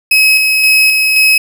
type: tone with tremolo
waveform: 35% pulse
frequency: 2557 Hz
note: D#7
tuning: 47 cents sharp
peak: -4 dBFS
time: 0.11-1.38 s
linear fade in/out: 5 ms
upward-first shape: square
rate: 1.9 Hz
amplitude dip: 30%
effects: none